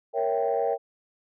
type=chord; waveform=sine; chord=A# diminished seventh; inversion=none; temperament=equal; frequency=466.2 / 554.4 / 659.3 / 784 Hz; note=A#4 / C#5 / E5 / G5; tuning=0 / 0 / 0 / 0 cents; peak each=-26 / -28 / -29 / -28 dBFS; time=0.13-0.78 s; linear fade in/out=50 ms; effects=tanh soft clip ceiling -15 dBFS